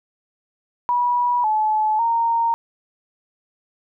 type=tone with pitch steps; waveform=sine; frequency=972 / 861 / 925 Hz; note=B5 / A5 / A#5; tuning=-28 / -38 / -14 cents; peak=-16 dBFS; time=0.89-2.54 s; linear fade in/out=0 ms; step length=550 ms; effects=none